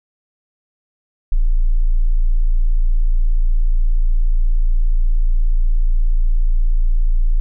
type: tone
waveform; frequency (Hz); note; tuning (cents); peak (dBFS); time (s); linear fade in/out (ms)
sine; 28.37; A#0; -46; -10; 1.32-7.4; 0
effects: none